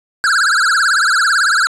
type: tone with vibrato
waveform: square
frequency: 1480 Hz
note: F#6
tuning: in tune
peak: -11 dBFS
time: 0.24-1.67 s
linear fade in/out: 0 ms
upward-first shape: triangle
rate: 18 Hz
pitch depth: 240 cents each way
effects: resampled to 22050 Hz + 7-bit